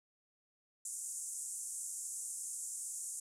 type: band-pass noise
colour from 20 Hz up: pink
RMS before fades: -43 dBFS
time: 0.85-3.2 s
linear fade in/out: 5 ms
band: 7000 to 10000 Hz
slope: 48 dB/octave
effects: none